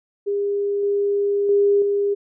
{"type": "tone with level steps", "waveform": "sine", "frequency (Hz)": 404.2, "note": "G#4", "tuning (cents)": -47, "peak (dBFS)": [-19, -17, -13, -17], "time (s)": [0.26, 2.15], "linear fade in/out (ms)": 20, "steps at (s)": [0.83, 1.49, 1.82], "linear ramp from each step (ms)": 2, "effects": []}